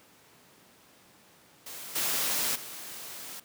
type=noise with level steps; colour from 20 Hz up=white; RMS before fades=-42 / -29 / -42 dBFS; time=1.66-3.4 s; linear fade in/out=5 ms; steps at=1.95 / 2.55 s; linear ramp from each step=10 ms; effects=pink hiss -58 dBFS RMS until 3.44 s + high-pass 150 Hz 12 dB/octave